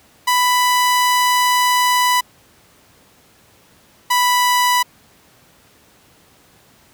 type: tone pair in turn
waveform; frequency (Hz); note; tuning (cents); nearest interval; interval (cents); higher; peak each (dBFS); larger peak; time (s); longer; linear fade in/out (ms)
sawtooth; 992 / 987.7; B5 / B5; +7 / 0; unison; 7; first; -9; neither; 0.27-2.21 / 4.1-4.83; first; 10
effects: pink hiss -51 dBFS RMS until 6.93 s + high-pass 80 Hz 12 dB/octave